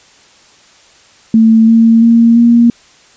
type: tone with pitch steps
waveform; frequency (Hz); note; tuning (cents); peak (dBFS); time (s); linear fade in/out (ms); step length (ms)
sine; 223.5 / 227.4 / 231.4 / 235.4; A3 / A#3 / A#3 / A#3; +27 / -43 / -13 / +17; -3; 1.34-2.7; 2; 340
effects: white hiss -44 dBFS RMS until 3.16 s + resampled to 16000 Hz